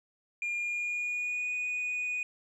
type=tone with pitch glide; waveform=sine; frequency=2411 to 2473 Hz; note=D7 to D#7; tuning=+45 to -11 cents; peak=-28 dBFS; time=0.42-2.23 s; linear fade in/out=2 ms; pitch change=+44 cents; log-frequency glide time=0.55-1.54 s; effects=tanh soft clip ceiling -29 dBFS